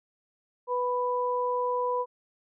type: tone pair together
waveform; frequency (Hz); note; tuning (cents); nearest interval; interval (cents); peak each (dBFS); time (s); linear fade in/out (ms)
sine; 494.5 / 990; B4 / B5; +2 / +4; octave; 1202; -28; 0.67-2.06; 50
effects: none